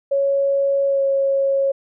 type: tone with pitch glide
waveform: sine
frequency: 554.4 to 547.7 Hz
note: C#5 to C#5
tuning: 0 to -21 cents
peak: -15 dBFS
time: 0.11-1.72 s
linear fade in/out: 10 ms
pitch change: -21 cents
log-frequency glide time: 0.87-1.02 s
effects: none